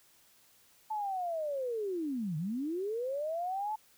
sine linear two-way sweep, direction down then up, 879 to 146.83 to 879 Hz, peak -32 dBFS, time 0.9-3.76 s, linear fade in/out 10 ms, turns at 2.37 s, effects white hiss -64 dBFS RMS until 3.97 s

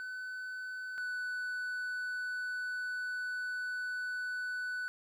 triangle tone pair in turn, 1508 / 1491.5 Hz, F#6 / F#6, +32 / +13 cents, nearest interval unison, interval 19 cents, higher first, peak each -37 / -33 dBFS, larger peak second, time 0-0.98 / 0.98-4.88 s, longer second, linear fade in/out 0 ms, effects none

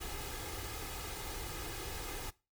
pink noise with comb filter, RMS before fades -42 dBFS, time 0-2.31 s, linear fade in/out 20 ms, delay 2.4 ms, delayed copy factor +0.65, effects noise-tail reverb RT60 0.3 s tail -21 dB re dry

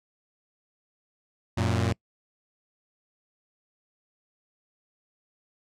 sawtooth tone pair together, 92.26 / 115.1 Hz, F#2 / A#2, -4 / -22 cents, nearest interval major third, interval 382 cents, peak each -22 / -22 dBFS, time 1.57-1.93 s, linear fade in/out 10 ms, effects noise-tail reverb RT60 0.1 s tail -26 dB re dry + low-pass 8000 Hz 12 dB/octave

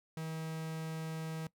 45% pulse tone, 160 Hz, D#3, 49 cents sharp, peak -38 dBFS, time 0.17-1.47 s, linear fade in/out 2 ms, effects noise-tail reverb RT60 0.1 s tail -20 dB re dry

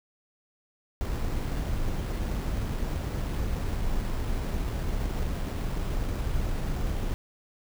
brown noise with sample-and-hold, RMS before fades -29 dBFS, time 1.01-7.14 s, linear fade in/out 0 ms, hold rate 6300 Hz, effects none

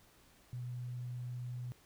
sine tone, 123.3 Hz, B2, 2 cents flat, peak -39 dBFS, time 0.53-1.72 s, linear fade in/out 0 ms, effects pink hiss -65 dBFS RMS until 1.85 s

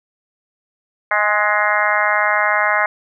harmonic tone with a mistuned harmonic, 209.8 Hz, G#3, 18 cents sharp, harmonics 3 / 4 / 5 / 6 / 7 / 8 / 9 / 10, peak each -22 / -22 / -22 / -22 / -22 / -22 / -22 / -22 dBFS, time 1.11-2.86 s, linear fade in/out 2 ms, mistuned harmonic 4, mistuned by -22 cents, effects none

